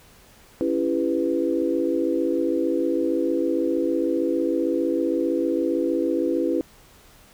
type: chord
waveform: sine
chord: C# half-diminished seventh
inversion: none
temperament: just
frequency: 277.2 / 332.6 / 399.1 / 498.9 Hz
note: C#4 / E4 / G4 / B4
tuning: 0 / +16 / +31 / +17 cents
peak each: -26 / -23 / -29 / -26 dBFS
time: 0.61-6.61 s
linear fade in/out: 0 ms
effects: pink hiss -52 dBFS RMS until 7.33 s